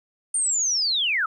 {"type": "linear sweep", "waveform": "sine", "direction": "down", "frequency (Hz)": [9010, 1234], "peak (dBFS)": -20, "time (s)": [0.34, 1.26], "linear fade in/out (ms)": 5, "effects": ["10-bit"]}